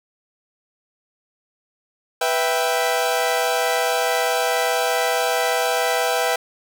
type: chord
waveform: sawtooth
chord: E minor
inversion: second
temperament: equal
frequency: 493.9 / 659.3 / 784 Hz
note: B4 / E5 / G5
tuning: 0 / 0 / 0 cents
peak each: -19 dBFS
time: 2.21-6.36 s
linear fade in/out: 5 ms
effects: none